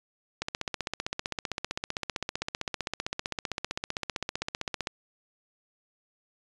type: click train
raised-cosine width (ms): 0.2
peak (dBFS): -13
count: 70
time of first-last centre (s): 0.42-4.872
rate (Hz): 15.5
effects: resampled to 22050 Hz